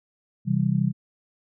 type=chord; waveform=sine; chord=C major; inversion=none; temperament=just; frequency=130.81 / 163.52 / 196.22 Hz; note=C3 / E3 / G3; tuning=0 / -14 / +2 cents; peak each=-24 dBFS; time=0.45-0.93 s; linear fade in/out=50 ms; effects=none